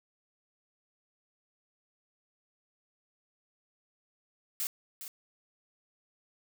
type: noise with echo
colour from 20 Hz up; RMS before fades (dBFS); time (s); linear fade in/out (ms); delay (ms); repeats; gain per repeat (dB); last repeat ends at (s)
blue; -33; 4.6-4.67; 0; 410; 1; -10; 5.08
effects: none